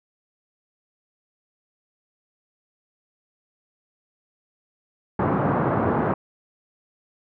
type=band-pass noise; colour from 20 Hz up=pink; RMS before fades=-22 dBFS; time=5.19-6.14 s; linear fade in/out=5 ms; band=110 to 1300 Hz; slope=24 dB/octave; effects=none